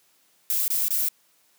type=noise bursts; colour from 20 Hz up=violet; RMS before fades=-24 dBFS; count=3; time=0.5-1.086 s; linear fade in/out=0 ms; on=180 ms; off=23 ms; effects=white hiss -63 dBFS RMS until 1.58 s + high-pass 150 Hz 12 dB/octave